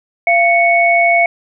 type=tone pair together; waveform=sine; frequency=686.7 / 2217 Hz; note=F5 / C#7; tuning=-29 / 0 cents; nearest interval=octave + minor sixth; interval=2029 cents; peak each=-11 dBFS; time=0.27-1.26 s; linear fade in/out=2 ms; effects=none